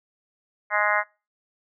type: harmonic tone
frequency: 208.6 Hz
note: G#3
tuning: 8 cents sharp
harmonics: 3 / 4 / 5 / 6 / 7 / 8 / 9 / 10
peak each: -28 / -28 / -28 / -28 / -28 / -28 / -28 / -28 dBFS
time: 0.7-1.04 s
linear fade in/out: 50 ms
effects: noise-tail reverb RT60 0.3 s tail -24 dB re dry